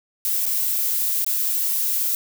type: noise with dropouts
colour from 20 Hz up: violet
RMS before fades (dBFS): -22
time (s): 0.25-2.15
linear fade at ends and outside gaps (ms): 1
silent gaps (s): 0.457-0.463 / 1.246-1.264
effects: none